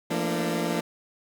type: chord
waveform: 20% pulse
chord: Bb major seventh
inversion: second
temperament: equal with one note detuned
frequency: 170.82 / 220 / 233.1 / 293.7 Hz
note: F3 / A3 / Bb3 / D4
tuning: -38 / 0 / 0 / 0 cents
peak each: -24 / -30 / -26 / -26 dBFS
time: 0.1-0.81 s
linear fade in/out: 10 ms
effects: none